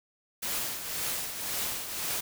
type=noise with tremolo; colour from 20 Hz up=white; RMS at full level=-31 dBFS; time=0.42-2.21 s; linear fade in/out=10 ms; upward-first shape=triangle; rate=1.9 Hz; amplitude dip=60%; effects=none